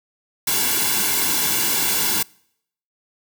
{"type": "noise with comb filter", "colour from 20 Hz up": "white", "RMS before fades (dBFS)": -20, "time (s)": [0.47, 2.23], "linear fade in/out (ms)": 5, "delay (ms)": 1.6, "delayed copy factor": -0.75, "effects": ["noise-tail reverb RT60 0.7 s tail -26 dB re dry"]}